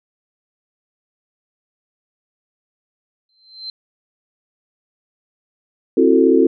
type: tone with exponential growth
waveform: sine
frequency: 4106 Hz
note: C8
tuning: 33 cents flat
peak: -24 dBFS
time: 3.29-3.7 s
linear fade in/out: 2 ms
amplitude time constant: 88 ms
type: chord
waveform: sine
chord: F# half-diminished seventh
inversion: second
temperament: just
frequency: 266.4 / 333 / 370 / 444 Hz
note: C4 / E4 / F#4 / A4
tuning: +31 / +18 / 0 / +16 cents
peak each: -15 dBFS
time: 5.97-6.47 s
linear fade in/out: 5 ms
effects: none